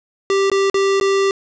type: tone with dropouts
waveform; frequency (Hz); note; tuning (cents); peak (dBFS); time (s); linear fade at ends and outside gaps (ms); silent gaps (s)
square; 392; G4; 0; -14; 0.3-1.31; 1; 0.5-0.516 / 0.699-0.743 / 1-1.011
effects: resampled to 16000 Hz + 8-bit